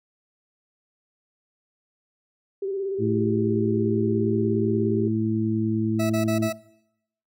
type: tone with vibrato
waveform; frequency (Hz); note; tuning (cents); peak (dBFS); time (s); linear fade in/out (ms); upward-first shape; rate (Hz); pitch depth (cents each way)
sine; 389.8; G4; -10; -25; 2.62-5.08; 5; square; 17; 36
type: harmonic tone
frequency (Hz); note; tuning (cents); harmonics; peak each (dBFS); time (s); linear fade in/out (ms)
110.1; A2; +2; 1 / 2 / 3; -26 / -26 / -26; 2.98-6.51; 50
type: tone bursts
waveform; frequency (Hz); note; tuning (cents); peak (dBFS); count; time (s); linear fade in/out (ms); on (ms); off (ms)
40% pulse; 653; E5; -17; -25; 4; 5.99-6.529; 10; 110; 33
effects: noise-tail reverb RT60 0.8 s tail -20 dB re dry